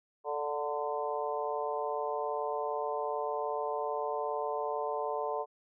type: harmonic tone with a mistuned harmonic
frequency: 146.83 Hz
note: D3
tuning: in tune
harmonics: 3 / 4 / 5 / 6 / 7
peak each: -36 / -37 / -38 / -39 / -39 dBFS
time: 0.24-5.46 s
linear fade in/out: 50 ms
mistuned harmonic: 6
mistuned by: +34 cents
effects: none